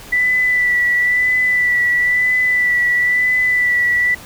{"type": "tone with vibrato", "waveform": "sine", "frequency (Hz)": 1975.5, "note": "B6", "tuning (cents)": 0, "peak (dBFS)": -12, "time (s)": [0.12, 4.15], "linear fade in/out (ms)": 10, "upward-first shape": "sine", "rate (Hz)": 1, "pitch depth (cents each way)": 25, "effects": ["pink hiss -37 dBFS RMS until 4.25 s"]}